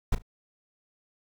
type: noise with echo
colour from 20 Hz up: brown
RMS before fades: -22 dBFS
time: 0.12-0.15 s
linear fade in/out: 5 ms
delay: 36 ms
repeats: 2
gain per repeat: -14 dB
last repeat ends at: 0.222 s
effects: none